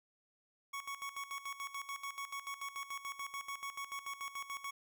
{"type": "tone with tremolo", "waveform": "25% pulse", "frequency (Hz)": 1111, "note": "C#6", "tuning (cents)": 4, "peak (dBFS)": -36, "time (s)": [0.73, 4.71], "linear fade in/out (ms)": 10, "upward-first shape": "square", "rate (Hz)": 6.9, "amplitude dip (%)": 75, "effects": []}